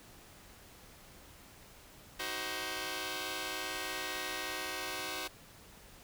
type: chord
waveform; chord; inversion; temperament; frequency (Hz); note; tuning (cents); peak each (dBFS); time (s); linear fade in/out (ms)
5% pulse; C diminished; first; just; 314 / 376.7 / 523.3; Eb4 / Gb4 / C5; +16 / +31 / 0; -31 / -29 / -30; 2.19-5.28; 10
effects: pink hiss -56 dBFS RMS until 6.03 s